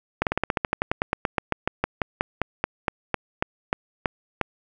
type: slowing click train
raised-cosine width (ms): 0.5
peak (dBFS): -6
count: 28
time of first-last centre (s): 0.22-4.413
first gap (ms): 48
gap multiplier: 1.08
effects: none